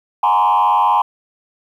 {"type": "tone with frequency modulation", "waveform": "sine", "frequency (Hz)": 932.3, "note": "A#5", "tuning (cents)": 0, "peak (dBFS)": -9, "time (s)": [0.23, 1.02], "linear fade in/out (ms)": 5, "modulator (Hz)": 95.8, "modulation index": 1.5, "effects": ["tanh soft clip ceiling -8 dBFS", "8-bit"]}